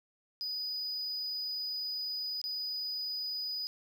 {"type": "tone with dropouts", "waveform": "triangle", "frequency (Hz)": 4964, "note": "D#8", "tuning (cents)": -5, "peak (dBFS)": -33, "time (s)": [0.41, 3.67], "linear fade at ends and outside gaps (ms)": 0, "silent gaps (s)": [2.415, 2.44], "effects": []}